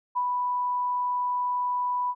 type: tone with ADSR envelope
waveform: sine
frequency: 987.8 Hz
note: B5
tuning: in tune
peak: -22 dBFS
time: 0.15-2.15 s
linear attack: 22 ms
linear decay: 62 ms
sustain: -2 dB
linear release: 52 ms
effects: none